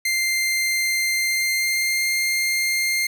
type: tone with pitch glide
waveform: sawtooth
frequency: 2093 to 2110 Hz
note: C7 to C7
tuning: 0 to +14 cents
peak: -16 dBFS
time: 0.05-3.07 s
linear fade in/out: 5 ms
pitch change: +14 cents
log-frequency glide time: 1.16-2.09 s
effects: none